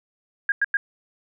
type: tone bursts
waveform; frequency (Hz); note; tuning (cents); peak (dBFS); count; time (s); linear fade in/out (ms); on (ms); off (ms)
sine; 1626; G#6; -37; -17; 3; 0.49-0.77; 2; 30; 95
effects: none